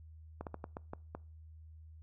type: slowing click train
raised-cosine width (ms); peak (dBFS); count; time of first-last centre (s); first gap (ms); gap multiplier
1; -27; 7; 0.41-1.15; 58; 1.3
effects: noise-tail reverb RT60 0.4 s tail -24 dB re dry + added 79 Hz sine -51 dBFS peak until 2.02 s